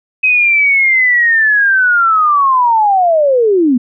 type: linear sweep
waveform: sine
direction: down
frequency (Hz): 2543 to 231.8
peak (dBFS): -7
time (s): 0.23-3.78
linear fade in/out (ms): 10
effects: none